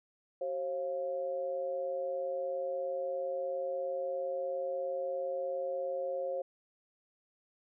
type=tone with amplitude modulation; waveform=sine; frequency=537 Hz; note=C5; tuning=45 cents sharp; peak=-29 dBFS; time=0.41-6.42 s; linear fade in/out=5 ms; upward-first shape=sine; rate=157 Hz; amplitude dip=75%; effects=none